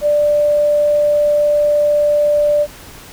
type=tone; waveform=sine; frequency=590 Hz; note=D5; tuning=8 cents sharp; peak=-10 dBFS; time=0.01-2.67 s; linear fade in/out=50 ms; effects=pink hiss -37 dBFS RMS until 3.12 s